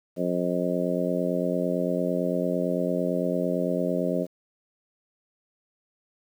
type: harmonic tone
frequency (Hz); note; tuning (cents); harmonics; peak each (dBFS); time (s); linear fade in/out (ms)
88.9; F2; +31; 2 / 3 / 4 / 5 / 6 / 7; -29 / -30 / -32 / -33 / -30 / -30; 0.16-4.27; 50
effects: 9-bit